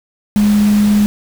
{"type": "tone in noise", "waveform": "sine", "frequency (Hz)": 207.7, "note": "G#3", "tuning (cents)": 0, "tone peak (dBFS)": -8, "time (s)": [0.36, 1.06], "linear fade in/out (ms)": 0, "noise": "pink", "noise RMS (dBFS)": -26, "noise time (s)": [0.36, 1.06], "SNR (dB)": 15, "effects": []}